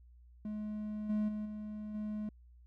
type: tone with level steps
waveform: triangle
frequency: 212 Hz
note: G#3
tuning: 36 cents sharp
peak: -35 / -28 / -34 / -38 / -34 dBFS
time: 0.45-2.29 s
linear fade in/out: 2 ms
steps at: 1.09 / 1.28 / 1.45 / 1.94 s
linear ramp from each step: 10 ms
effects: added 60 Hz sine -56 dBFS peak until 2.66 s